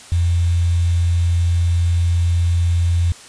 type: tone with quantisation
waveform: sine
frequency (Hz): 86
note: F2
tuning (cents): -26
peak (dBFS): -13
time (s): 0.12-3.12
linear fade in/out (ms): 0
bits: 6
effects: white hiss -40 dBFS RMS until 3.28 s + resampled to 22050 Hz